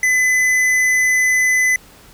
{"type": "tone with tanh clipping", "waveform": "sine", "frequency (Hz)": 2013, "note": "B6", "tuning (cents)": 33, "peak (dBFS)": -14, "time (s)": [0.03, 1.76], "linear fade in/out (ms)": 2, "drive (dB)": 13, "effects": ["pink hiss -45 dBFS RMS until 2.13 s"]}